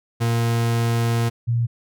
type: tone pair in turn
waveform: 40% pulse / sine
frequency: 116.54 / 117.69 Hz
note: A#2 / A#2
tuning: 0 / +17 cents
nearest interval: unison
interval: 17 cents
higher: second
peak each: -17 dBFS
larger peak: neither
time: 0.2-1.3 / 1.47-1.67 s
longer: first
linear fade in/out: 20 ms
effects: none